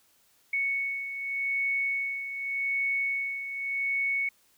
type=beating tone pair; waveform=sine; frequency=2217 / 2217.85 Hz; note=C#7 / C#7; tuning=0 / 0 cents; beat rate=0.85 Hz; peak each=-28 / -35 dBFS; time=0.53-4.29 s; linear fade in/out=5 ms; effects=white hiss -65 dBFS RMS until 4.57 s